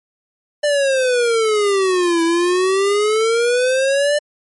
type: exponential two-way sweep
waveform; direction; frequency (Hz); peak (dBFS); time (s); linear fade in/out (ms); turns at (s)
square; down then up; 596 to 329.6 to 596; -14; 0.63-4.19; 10; 2.23
effects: MP3 48 kbps